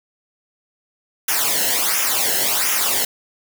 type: noise with flanger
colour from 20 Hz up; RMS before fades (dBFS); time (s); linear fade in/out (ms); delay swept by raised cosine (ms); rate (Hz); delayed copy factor
white; -19; 1.28-3.05; 5; 0.23 to 0.86; 1.4; -0.75
effects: none